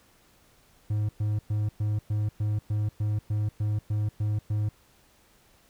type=tone bursts; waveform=triangle; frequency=105.5 Hz; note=G#2; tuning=28 cents sharp; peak=-22 dBFS; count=13; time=0.9-4.69 s; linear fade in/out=5 ms; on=190 ms; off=110 ms; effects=pink hiss -61 dBFS RMS until 5.69 s